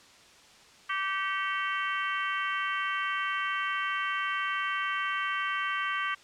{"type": "harmonic tone with a mistuned harmonic", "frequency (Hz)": 387.7, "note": "G4", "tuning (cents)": -19, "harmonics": [3, 4, 5, 6, 7, 8], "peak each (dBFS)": [-32, -34, -36, -38, -39, -40], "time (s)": [0.89, 6.15], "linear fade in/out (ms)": 10, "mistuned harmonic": 6, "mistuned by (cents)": -78, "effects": ["white hiss -55 dBFS RMS until 6.23 s", "low-pass 6000 Hz 12 dB/octave"]}